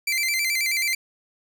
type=tone with vibrato; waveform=sawtooth; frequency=2200 Hz; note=C#7; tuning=14 cents flat; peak=-18 dBFS; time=0.07-0.95 s; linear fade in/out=5 ms; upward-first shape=square; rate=9.3 Hz; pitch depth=100 cents each way; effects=none